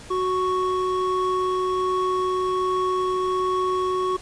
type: tone pair together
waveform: triangle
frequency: 370 / 1108.7 Hz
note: F#4 / C#6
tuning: 0 / 0 cents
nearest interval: octave + perfect fifth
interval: 1900 cents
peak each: -21 / -22 dBFS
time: 0.1-4.17 s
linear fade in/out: 10 ms
effects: pink hiss -43 dBFS RMS until 4.21 s + resampled to 22050 Hz